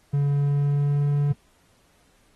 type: tone with pitch glide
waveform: triangle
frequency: 142.3 to 144.2 Hz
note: C#3 to D3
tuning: +46 to -31 cents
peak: -17 dBFS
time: 0.13-1.33 s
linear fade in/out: 10 ms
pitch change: +23 cents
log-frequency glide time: 0.29-1.08 s
effects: pink hiss -62 dBFS RMS until 2.35 s + AAC 32 kbps